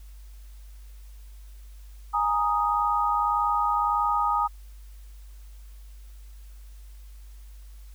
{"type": "chord", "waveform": "sine", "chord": "Ab suspended second", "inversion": "none", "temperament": "equal", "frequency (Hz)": [830.6, 932.3, 1244.5], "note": ["Ab5", "Bb5", "Eb6"], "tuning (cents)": [0, 0, 0], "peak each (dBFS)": [-27, -27, -24], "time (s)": [2.13, 4.48], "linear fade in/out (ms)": 20, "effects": ["added 50 Hz sine -42 dBFS peak until 7.94 s", "white hiss -60 dBFS RMS until 7.94 s"]}